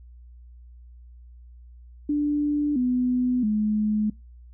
sine tone with pitch steps, 293.7 / 249.8 / 212.5 Hz, D4 / B3 / G#3, 0 / +20 / +40 cents, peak -20 dBFS, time 2.09-4.1 s, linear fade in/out 5 ms, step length 670 ms, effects noise-tail reverb RT60 0.2 s tail -22 dB re dry + added 60 Hz sine -44 dBFS peak until 4.53 s

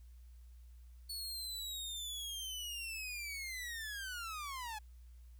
sawtooth linear sweep, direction down, 4435 to 830.6 Hz, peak -38 dBFS, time 1.09-4.79 s, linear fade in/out 10 ms, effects added 60 Hz sine -53 dBFS peak until 5.39 s + white hiss -75 dBFS RMS until 5.39 s

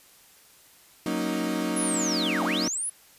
35% pulse chord, D# minor seventh, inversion first, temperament equal, 185 / 233.1 / 277.2 / 311.1 Hz, F#3 / A#3 / C#4 / D#4, 0 / 0 / 0 / 0 cents, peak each -31 / -30 / -31 / -28 dBFS, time 1.06-2.68 s, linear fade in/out 2 ms
sine linear two-way sweep, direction down then up, 10870 to 583 to 10870 Hz, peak -27 dBFS, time 1.76-2.9 s, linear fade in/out 10 ms, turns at 2.44 s
effects white hiss -55 dBFS RMS until 3.18 s + resampled to 32000 Hz

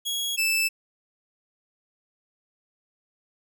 sawtooth tone pair in turn, 3322 / 2637 Hz, G#7 / E7, 0 / 0 cents, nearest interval major third, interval 400 cents, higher first, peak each -23 / -18 dBFS, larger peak second, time 0.05-0.37 / 0.37-0.69 s, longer neither, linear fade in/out 20 ms, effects none

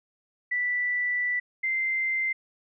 sine tone pair in turn, 1971 / 2083 Hz, B6 / C7, -4 / -8 cents, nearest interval minor second, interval 96 cents, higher second, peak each -24 dBFS, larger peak neither, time 0.51-1.4 / 1.63-2.33 s, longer first, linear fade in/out 10 ms, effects none

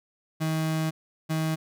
35% pulse tone pair in turn, 158.8 / 158.8 Hz, D#3 / D#3, +36 / +36 cents, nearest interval unison, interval 0 cents, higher neither, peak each -23 dBFS, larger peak neither, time 0.4-0.91 / 1.29-1.56 s, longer first, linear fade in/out 20 ms, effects none

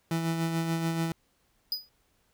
30% pulse tone with tremolo, 164.81 Hz, E3, in tune, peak -23 dBFS, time 0.11-1.12 s, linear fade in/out 2 ms, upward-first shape sine, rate 6.9 Hz, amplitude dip 40%
square tone with exponential decay, 4957 Hz, D#8, 7 cents flat, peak -25 dBFS, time 1.72-1.89 s, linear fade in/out 1 ms, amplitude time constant 36 ms
effects pink hiss -70 dBFS RMS until 2.33 s

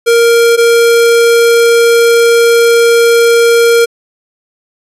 square tone pair in turn, 466.7 / 466.7 Hz, A#4 / A#4, +2 / +2 cents, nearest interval unison, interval 0 cents, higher neither, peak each -5 dBFS, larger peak neither, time 0.06-0.57 / 0.57-3.86 s, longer second, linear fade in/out 20 ms, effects resampled to 32000 Hz

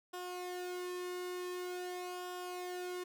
sawtooth tone with flanger, 360.2 Hz, F#4, 46 cents flat, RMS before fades -42 dBFS, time 0.13-3.04 s, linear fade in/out 10 ms, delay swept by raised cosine 0.46 to 1.56 ms, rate 0.46 Hz, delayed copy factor -0.6, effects none

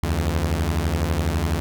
sawtooth beating tone pair, 73.42 / 85.42 Hz, D2 / F2, 0 / -38 cents, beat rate 12 Hz, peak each -19 dBFS, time 0.03-1.6 s, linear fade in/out 0 ms, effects none

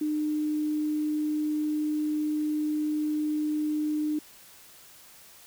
sine tone with quantisation, 303.1 Hz, D#4, 45 cents flat, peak -25 dBFS, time 0.01-4.19 s, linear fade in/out 5 ms, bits 9, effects white hiss -52 dBFS RMS until 5.46 s

